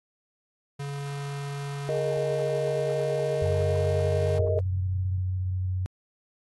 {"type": "tone with pitch glide", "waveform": "square", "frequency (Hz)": [141.3, 142.2], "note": ["C#3", "C#3"], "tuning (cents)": [34, 45], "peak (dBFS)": -32, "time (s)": [0.79, 4.39], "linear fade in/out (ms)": 10, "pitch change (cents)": 11, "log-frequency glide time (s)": [2.85, 3.76]}
{"type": "chord", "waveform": "sine", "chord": "Ab suspended second", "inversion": "none", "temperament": "equal", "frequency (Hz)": [415.3, 466.2, 622.3], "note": ["Ab4", "Bb4", "Eb5"], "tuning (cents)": [0, 0, 0], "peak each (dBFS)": [-32, -29, -28], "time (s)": [1.89, 4.59], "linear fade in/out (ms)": 0}
{"type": "tone", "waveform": "sine", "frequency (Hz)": 92.5, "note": "F#2", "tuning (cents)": 0, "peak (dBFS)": -25, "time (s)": [3.42, 5.86], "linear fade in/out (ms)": 0}
{"effects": ["AAC 32 kbps"]}